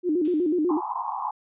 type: tone with vibrato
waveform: sine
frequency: 329.6 Hz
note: E4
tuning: in tune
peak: -20 dBFS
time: 0.03-0.81 s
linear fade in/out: 50 ms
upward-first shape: square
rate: 8.1 Hz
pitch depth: 140 cents each way
type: noise with exponential decay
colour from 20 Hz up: violet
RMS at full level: -33 dBFS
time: 0.25-0.81 s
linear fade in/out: 0 ms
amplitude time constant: 120 ms
type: band-pass noise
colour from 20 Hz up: white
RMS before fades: -30 dBFS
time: 0.69-1.31 s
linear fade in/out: 5 ms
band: 770 to 1100 Hz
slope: 96 dB/octave
effects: resampled to 8000 Hz